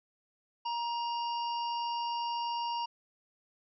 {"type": "harmonic tone with a mistuned harmonic", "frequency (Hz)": 943, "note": "A#5", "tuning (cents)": 20, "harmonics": [1, 3, 5, 6], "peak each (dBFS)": [-32, -42, -46, -48], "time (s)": [0.65, 2.86], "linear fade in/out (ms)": 10, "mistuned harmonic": 6, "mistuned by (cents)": -52, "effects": []}